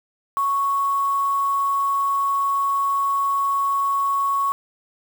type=tone with quantisation; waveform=sine; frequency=1108.7 Hz; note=C#6; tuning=in tune; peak=-18 dBFS; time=0.37-4.52 s; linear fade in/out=0 ms; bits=6; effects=none